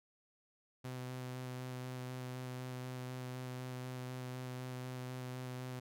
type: tone with vibrato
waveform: sawtooth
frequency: 127 Hz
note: B2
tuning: 49 cents sharp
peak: -38 dBFS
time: 0.84-5.8 s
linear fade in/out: 10 ms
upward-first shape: square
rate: 4 Hz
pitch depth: 9 cents each way
effects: none